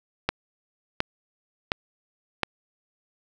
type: click train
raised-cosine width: 0.3 ms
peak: -6 dBFS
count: 4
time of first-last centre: 0.29-2.433 s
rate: 1.4 Hz
effects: none